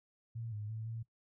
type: tone with pitch steps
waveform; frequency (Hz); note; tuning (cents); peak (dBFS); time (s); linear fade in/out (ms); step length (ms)
sine; 114.9 / 105.1 / 110.7 / 113.7; A#2 / G#2 / A2 / A#2; -25 / +21 / +11 / -43; -39; 0.35-1.03; 10; 170
effects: noise-tail reverb RT60 0.1 s tail -19 dB re dry